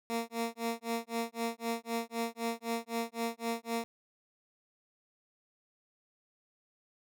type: tone with tremolo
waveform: 15% pulse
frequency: 231 Hz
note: A#3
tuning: 16 cents flat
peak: -24 dBFS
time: 0.1-3.84 s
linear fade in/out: 0 ms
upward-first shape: sine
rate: 3.9 Hz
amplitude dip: 100%
effects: none